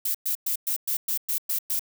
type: noise bursts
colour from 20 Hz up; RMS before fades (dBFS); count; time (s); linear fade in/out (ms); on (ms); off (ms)
violet; -26; 9; 0.05-1.794; 5; 96; 110
effects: none